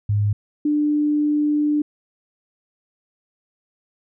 sine tone pair in turn, 103.5 / 297.2 Hz, G#2 / D4, -5 / +21 cents, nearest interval octave + tritone, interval 1826 cents, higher second, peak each -16 / -16 dBFS, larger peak neither, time 0.09-0.33 / 0.65-1.82 s, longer second, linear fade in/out 5 ms, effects none

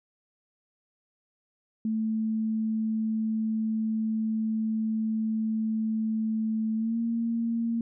sine tone with pitch glide, 220 to 230.8 Hz, A3 to A#3, 0 to -17 cents, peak -25 dBFS, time 1.85-7.81 s, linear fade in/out 2 ms, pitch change +83 cents, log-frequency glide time 6.76-6.98 s, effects none

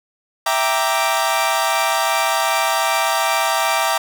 sawtooth chord, E half-diminished seventh, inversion none, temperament equal, 659.3 / 784 / 932.3 / 1174.7 Hz, E5 / G5 / Bb5 / D6, 0 / 0 / 0 / 0 cents, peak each -18 dBFS, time 0.46-3.98 s, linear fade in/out 5 ms, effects none

